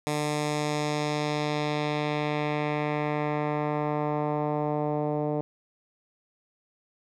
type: tone with low-pass filter sweep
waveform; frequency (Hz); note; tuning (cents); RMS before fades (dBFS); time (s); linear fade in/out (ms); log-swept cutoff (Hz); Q
10% pulse; 149.4; D3; +30; -28; 0.07-5.41; 0; 9900 to 590; 1.2
effects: none